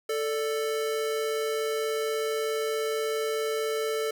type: tone pair together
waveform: square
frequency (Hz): 441.7 / 586.2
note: A4 / D5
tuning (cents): +7 / -3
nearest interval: perfect fourth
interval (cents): 490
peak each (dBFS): -28 / -35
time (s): 0.09-4.11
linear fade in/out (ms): 5
effects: none